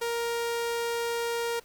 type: tone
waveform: sawtooth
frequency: 468.2 Hz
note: A#4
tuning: 8 cents sharp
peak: -24 dBFS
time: 0.01-1.6 s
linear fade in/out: 10 ms
effects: pink hiss -57 dBFS RMS until 1.64 s

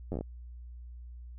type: slowing click train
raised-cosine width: 2 ms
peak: -22 dBFS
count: 7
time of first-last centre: 0.12-0.21 s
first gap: 10 ms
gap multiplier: 1.16
effects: added 60 Hz sine -43 dBFS peak until 1.38 s

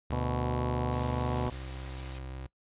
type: tone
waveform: sawtooth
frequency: 74.3 Hz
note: D2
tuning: 21 cents sharp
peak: -29 dBFS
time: 0.1-1.48 s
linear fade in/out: 0 ms
type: harmonic tone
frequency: 123.47 Hz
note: B2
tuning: in tune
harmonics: 1 / 2 / 3 / 4 / 5 / 6 / 7 / 8 / 9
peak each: -34 / -37 / -39 / -40 / -41 / -42 / -42 / -43 / -44 dBFS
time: 0.12-1.5 s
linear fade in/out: 5 ms
type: noise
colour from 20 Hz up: white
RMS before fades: -46 dBFS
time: 0.92-2.19 s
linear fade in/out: 5 ms
type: tone with vibrato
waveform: 30% pulse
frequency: 65.5 Hz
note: C2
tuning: 2 cents sharp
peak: -36 dBFS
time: 1.51-2.47 s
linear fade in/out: 10 ms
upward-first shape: sine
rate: 3.7 Hz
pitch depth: 8 cents each way
effects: noise-tail reverb RT60 0.1 s tail -20 dB re dry + resampled to 8000 Hz

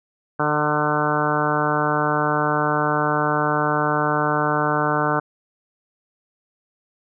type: harmonic tone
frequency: 150 Hz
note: D3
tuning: 37 cents sharp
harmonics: 1 / 2 / 3 / 4 / 5 / 6 / 7 / 8 / 9 / 10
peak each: -27 / -27 / -27 / -27 / -27 / -27 / -27 / -27 / -27 / -27 dBFS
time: 0.39-5.2 s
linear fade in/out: 10 ms
effects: none

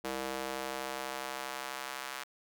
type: tone with high-pass filter sweep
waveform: square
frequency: 66.1 Hz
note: C2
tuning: 18 cents sharp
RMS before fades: -39 dBFS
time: 0.04-2.24 s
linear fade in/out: 10 ms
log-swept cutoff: 390 to 1200 Hz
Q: 0.97
effects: none

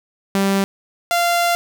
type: tone pair in turn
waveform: sawtooth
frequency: 196 / 692 Hz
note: G3 / F5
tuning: 0 / -16 cents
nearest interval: octave + minor seventh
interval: 2184 cents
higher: second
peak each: -11 dBFS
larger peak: neither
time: 0.35-0.64 / 1.11-1.55 s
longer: second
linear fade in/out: 0 ms
effects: none

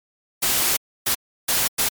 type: noise bursts at uneven times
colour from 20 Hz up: white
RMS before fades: -20 dBFS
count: 4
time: 0.42-0.77 / 1.06-1.15 / 1.48-1.68 / 1.78-1.89 s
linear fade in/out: 10 ms
effects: MP3 96 kbps

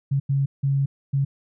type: tone bursts at uneven times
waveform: sine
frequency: 138.1 Hz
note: C#3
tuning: 6 cents flat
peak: -18 dBFS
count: 4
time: 0.11-0.2 / 0.29-0.46 / 0.63-0.86 / 1.13-1.25 s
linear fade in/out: 10 ms
effects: none

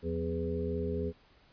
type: harmonic tone with a mistuned harmonic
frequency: 83 Hz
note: E2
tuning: 12 cents sharp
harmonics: 1 / 2 / 3 / 5 / 6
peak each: -36 / -38 / -39 / -35 / -40 dBFS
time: 0.02-1.13 s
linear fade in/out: 50 ms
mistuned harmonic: 2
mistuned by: +81 cents
effects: pink hiss -63 dBFS RMS until 1.52 s + resampled to 11025 Hz

